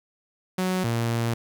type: tone pair in turn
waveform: sawtooth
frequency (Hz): 185 / 116.38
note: F#3 / A#2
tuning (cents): 0 / -2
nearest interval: minor sixth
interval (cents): 802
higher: first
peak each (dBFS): -19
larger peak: neither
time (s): 0.58-0.84 / 0.84-1.34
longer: second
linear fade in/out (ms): 5
effects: 10-bit